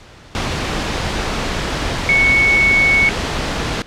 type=tone in noise; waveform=sine; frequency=2216 Hz; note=C#7; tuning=1 cent flat; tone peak=-10 dBFS; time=2.09-3.09 s; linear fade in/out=0 ms; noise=pink; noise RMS=-20 dBFS; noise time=0.35-3.82 s; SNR=+7 dB; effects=pink hiss -41 dBFS RMS until 3.86 s + low-pass 5000 Hz 12 dB/octave